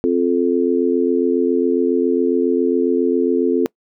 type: harmonic tone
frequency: 87.31 Hz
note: F2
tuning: in tune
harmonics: 3 / 4 / 5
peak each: -18 / -18 / -18 dBFS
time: 0.04-3.66 s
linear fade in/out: 0 ms
effects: noise-tail reverb RT60 0.1 s tail -25 dB re dry